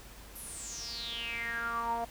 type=tone with band-pass filter sweep; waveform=sawtooth; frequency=233.1 Hz; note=A#3; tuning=in tune; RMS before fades=-37 dBFS; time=0.35-2.05 s; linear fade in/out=10 ms; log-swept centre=12000 to 740 Hz; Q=9.1; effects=added 50 Hz sine -52 dBFS peak until 2.1 s + pink hiss -52 dBFS RMS until 2.1 s